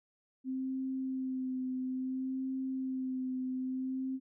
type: tone with vibrato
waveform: sine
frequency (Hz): 260.2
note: C4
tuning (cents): -9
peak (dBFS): -33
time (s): 0.44-4.2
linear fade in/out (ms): 50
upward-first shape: sine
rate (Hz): 0.59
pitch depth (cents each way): 21
effects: none